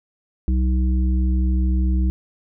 harmonic tone, 63.4 Hz, B1, 46 cents sharp, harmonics 1 / 3 / 5, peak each -16 / -26 / -30 dBFS, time 0.48-2.1 s, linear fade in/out 0 ms, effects none

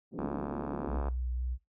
pink band-pass noise, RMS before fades -39 dBFS, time 0.11-1.01 s, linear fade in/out 50 ms, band 190 to 350 Hz, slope 24 dB/octave
click train, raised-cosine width 1 ms, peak -23 dBFS, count 65, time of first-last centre 0.19-1.084 s, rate 71.6 Hz
sine tone with vibrato, 61.74 Hz, B1, in tune, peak -31 dBFS, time 0.87-1.58 s, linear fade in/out 50 ms, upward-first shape triangle, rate 3.9 Hz, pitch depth 24 cents each way
effects noise-tail reverb RT60 0.2 s tail -19 dB re dry

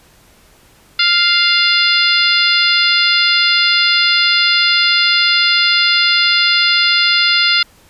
harmonic tone, 698.5 Hz, F5, in tune, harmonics 2 / 3 / 4 / 5 / 6 / 7, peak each -17 / -17 / -17 / -17 / -17 / -17 dBFS, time 0.99-7.63 s, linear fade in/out 5 ms, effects pink hiss -48 dBFS RMS until 7.89 s + resampled to 32000 Hz

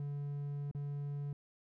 triangle tone with dropouts, 143.4 Hz, D3, 41 cents flat, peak -35 dBFS, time 0-1.33 s, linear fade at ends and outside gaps 2 ms, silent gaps 0.713-0.748 s, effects none

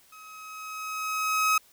30% pulse tone with level ramp, 1273 Hz, D#6, 39 cents sharp, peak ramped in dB -44 to -17 dBFS, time 0.12-1.58 s, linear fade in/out 5 ms, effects white hiss -59 dBFS RMS until 1.72 s

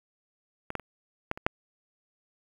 clicks, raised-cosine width 0.5 ms, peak -19 / -15 / -28 / -13 / -25 / -7 dBFS, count 6, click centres 0.704 / 0.753 / 0.797 / 1.314 / 1.375 / 1.465 s, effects 8-bit

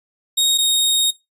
sawtooth tone pair in turn, 3746 / 3731 Hz, A#7 / A#7, +8 / +1 cents, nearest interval unison, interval 7 cents, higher first, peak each -11 dBFS, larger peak neither, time 0.37-0.58 / 0.58-1.11 s, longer second, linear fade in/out 10 ms, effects noise-tail reverb RT60 0.2 s tail -21 dB re dry + resampled to 32000 Hz

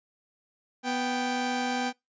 sawtooth tone pair together, 247.2 / 784 Hz, B3 / G5, +2 / 0 cents, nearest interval octave + minor sixth, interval 1998 cents, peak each -26 dBFS, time 0.83-1.93 s, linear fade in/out 50 ms, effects noise-tail reverb RT60 0.2 s tail -24 dB re dry + resampled to 16000 Hz

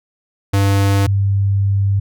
square / sine tone pair in turn, 99 / 99 Hz, G2 / G2, +18 / +18 cents, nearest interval unison, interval 0 cents, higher neither, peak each -12 dBFS, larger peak neither, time 0.53-1.07 / 1.07-2 s, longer second, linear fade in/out 10 ms, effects none

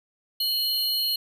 square tone pair together, 2977 / 4221 Hz, F#7 / C8, +10 / +14 cents, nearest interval tritone, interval 604 cents, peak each -32 / -24 dBFS, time 0.4-1.16 s, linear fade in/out 5 ms, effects none

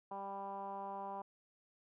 10% pulse tone with low-pass filter, 197.2 Hz, G3, 11 cents sharp, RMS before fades -44 dBFS, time 0.11-1.22 s, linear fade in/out 5 ms, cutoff 900 Hz, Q 6.8, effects none

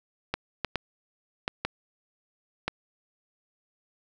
clicks, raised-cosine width 0.3 ms, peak -11 dBFS, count 6, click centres 0.34 / 0.647 / 0.757 / 1.479 / 1.65 / 2.68 s, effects none

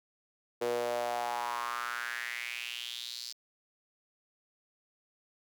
sawtooth tone with high-pass filter sweep, 120 Hz, B2, 49 cents flat, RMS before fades -36 dBFS, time 0.61-3.33 s, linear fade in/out 10 ms, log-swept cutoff 440 to 4800 Hz, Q 4.7, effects none

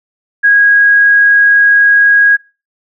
sine tone, 1646 Hz, G#6, 16 cents flat, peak -4 dBFS, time 0.43-2.37 s, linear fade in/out 20 ms, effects noise-tail reverb RT60 0.3 s tail -21 dB re dry

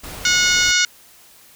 pink noise, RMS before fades -33 dBFS, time 0.03-0.72 s, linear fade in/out 10 ms
harmonic tone, 727 Hz, F#5, 31 cents flat, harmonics 2 / 3 / 4 / 5 / 6 / 7 / 8 / 9 / 10, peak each -19 / -21 / -23 / -23 / -23 / -25 / -22 / -26 / -28 dBFS, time 0.25-0.85 s, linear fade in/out 2 ms
effects white hiss -48 dBFS RMS until 1.55 s

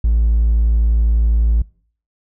triangle tone, 56 Hz, A1, 31 cents sharp, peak -8 dBFS, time 0.04-1.62 s, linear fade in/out 5 ms, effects noise-tail reverb RT60 0.5 s tail -25 dB re dry + tanh soft clip ceiling -6 dBFS

